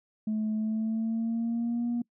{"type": "tone with pitch glide", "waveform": "sine", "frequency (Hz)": [216.1, 238.4], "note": ["A3", "A#3"], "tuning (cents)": [-31, 39], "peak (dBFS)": -25, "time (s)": [0.27, 2.02], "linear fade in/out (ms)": 5, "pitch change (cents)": 170, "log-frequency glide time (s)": [0.55, 1.87], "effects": ["noise-tail reverb RT60 0.1 s tail -25 dB re dry", "tanh soft clip ceiling -24 dBFS"]}